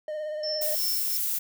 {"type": "tone with vibrato", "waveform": "triangle", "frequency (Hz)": 611, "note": "D#5", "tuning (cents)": -32, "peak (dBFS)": -28, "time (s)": [0.08, 0.75], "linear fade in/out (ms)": 2, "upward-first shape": "triangle", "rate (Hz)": 17, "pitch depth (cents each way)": 34}
{"type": "tone with tremolo", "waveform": "sine", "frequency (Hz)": 5360, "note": "E8", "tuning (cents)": 28, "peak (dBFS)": -28, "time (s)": [0.43, 1.17], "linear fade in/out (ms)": 5, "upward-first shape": "sine", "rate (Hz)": 2.8, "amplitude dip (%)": 80}
{"type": "noise", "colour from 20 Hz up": "violet", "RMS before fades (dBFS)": -28, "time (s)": [0.61, 1.39], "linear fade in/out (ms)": 10}
{"effects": []}